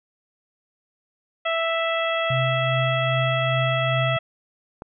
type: harmonic tone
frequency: 659.3 Hz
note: E5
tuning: in tune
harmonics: 1 / 2 / 3 / 4 / 5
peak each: -24 / -27 / -29 / -30 / -31 dBFS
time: 1.45-4.19 s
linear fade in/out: 10 ms
type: tone with tremolo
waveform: sine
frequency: 130 Hz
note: C3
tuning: 11 cents flat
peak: -21 dBFS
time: 2.3-4.17 s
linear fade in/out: 5 ms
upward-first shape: triangle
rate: 2.5 Hz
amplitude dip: 40%
type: click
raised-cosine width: 1 ms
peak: -21 dBFS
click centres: 4.821 s
effects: none